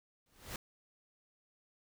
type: noise with exponential growth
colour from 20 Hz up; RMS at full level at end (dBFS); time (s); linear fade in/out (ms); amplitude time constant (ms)
pink; -39; 0.26-0.56; 2; 65
effects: none